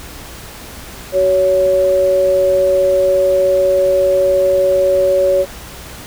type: tone pair together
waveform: sine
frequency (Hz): 376.4 / 560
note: F#4 / C#5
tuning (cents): +30 / +18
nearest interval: perfect fifth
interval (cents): 688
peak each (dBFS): -18 / -10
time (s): 1.12-5.46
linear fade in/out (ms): 50
effects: added 60 Hz sine -38 dBFS peak until 6.06 s + pink hiss -33 dBFS RMS until 6.06 s